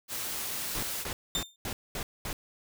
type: noise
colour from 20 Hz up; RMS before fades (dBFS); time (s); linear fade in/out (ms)
white; -35; 0.08-1.06; 50
type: noise bursts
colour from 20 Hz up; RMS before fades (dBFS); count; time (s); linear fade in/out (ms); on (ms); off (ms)
pink; -35; 6; 0.75-2.33; 2; 80; 220
type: tone with exponential decay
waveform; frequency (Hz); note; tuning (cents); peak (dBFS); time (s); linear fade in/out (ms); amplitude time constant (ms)
30% pulse; 3609; A7; +43; -23; 1.35-1.56; 2; 44
effects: none